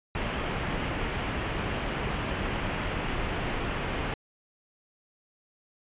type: low-pass noise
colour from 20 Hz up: pink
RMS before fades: -31 dBFS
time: 0.15-4.14 s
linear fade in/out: 2 ms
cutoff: 3200 Hz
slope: 48 dB/octave
effects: resampled to 8000 Hz